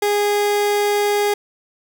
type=tone; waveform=30% pulse; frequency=411.7 Hz; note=G#4; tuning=15 cents flat; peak=-13 dBFS; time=0.02-1.34 s; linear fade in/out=5 ms; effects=none